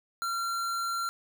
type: tone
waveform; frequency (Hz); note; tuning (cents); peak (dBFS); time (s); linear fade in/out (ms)
square; 1370; F6; -34; -30; 0.22-1.09; 0
effects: none